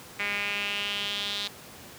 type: tone with band-pass filter sweep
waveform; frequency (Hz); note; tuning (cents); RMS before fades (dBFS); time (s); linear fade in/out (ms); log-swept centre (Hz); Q
sawtooth; 203.5; G#3; -35; -31; 0.19-1.48; 10; 2200 to 3800; 4.4
effects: pink hiss -46 dBFS RMS until 1.98 s + high-pass 100 Hz 12 dB/octave